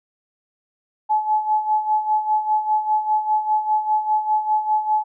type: tone with tremolo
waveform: sine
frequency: 857 Hz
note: A5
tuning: 46 cents flat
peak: -14 dBFS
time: 1.09-5.04 s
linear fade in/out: 20 ms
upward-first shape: sine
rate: 5 Hz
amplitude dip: 70%
effects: none